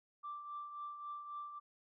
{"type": "tone with tremolo", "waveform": "sine", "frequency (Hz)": 1174.7, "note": "D6", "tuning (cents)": 0, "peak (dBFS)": -40, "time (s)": [0.23, 1.6], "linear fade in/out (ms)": 20, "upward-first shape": "triangle", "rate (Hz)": 3.7, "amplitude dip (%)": 60, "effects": ["tanh soft clip ceiling -37 dBFS"]}